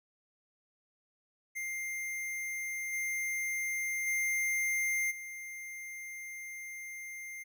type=tone with level steps; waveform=square; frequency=2100 Hz; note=C7; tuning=6 cents sharp; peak=-36 / -33 / -30 / -42 dBFS; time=1.55-7.44 s; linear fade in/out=20 ms; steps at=2.92 / 4.06 / 5.1 s; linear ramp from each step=20 ms; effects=none